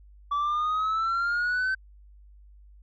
sine exponential sweep, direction up, 1147 to 1545 Hz, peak -21 dBFS, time 0.31-1.75 s, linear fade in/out 10 ms, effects tanh soft clip ceiling -23 dBFS + added 50 Hz sine -49 dBFS peak until 2.82 s

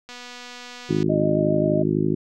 click train, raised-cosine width 0.2 ms, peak -22 dBFS, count 231, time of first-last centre 0.09-1.029 s, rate 245 Hz
harmonic tone, 51.91 Hz, G#1, in tune, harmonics 2 / 3 / 4 / 5 / 6 / 7 / 8, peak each -33 / -24 / -27 / -27 / -25 / -24 / -34 dBFS, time 0.89-2.15 s, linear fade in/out 10 ms
sine tone with vibrato, 614 Hz, D#5, 23 cents flat, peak -22 dBFS, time 1.09-1.83 s, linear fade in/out 10 ms, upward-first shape triangle, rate 7.5 Hz, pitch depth 32 cents each way
effects none

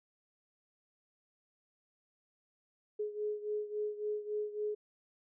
sine beating tone pair, 420 / 423.6 Hz, G#4 / G#4, +19 / +34 cents, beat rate 3.6 Hz, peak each -36 / -40 dBFS, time 2.99-4.75 s, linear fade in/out 10 ms, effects none

